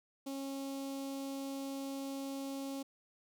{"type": "tone with notch filter", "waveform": "sawtooth", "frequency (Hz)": 273.3, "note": "C#4", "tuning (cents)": -24, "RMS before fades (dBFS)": -41, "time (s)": [0.26, 2.83], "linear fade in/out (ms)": 10, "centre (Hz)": 1700, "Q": 0.67, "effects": []}